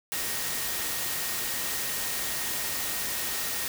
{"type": "tone in noise", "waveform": "sine", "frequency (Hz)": 1864.7, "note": "A#6", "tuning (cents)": 0, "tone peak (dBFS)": -42, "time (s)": [0.12, 3.68], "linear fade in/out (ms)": 0, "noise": "white", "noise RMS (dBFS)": -31, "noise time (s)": [0.12, 3.68], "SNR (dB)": -14, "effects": []}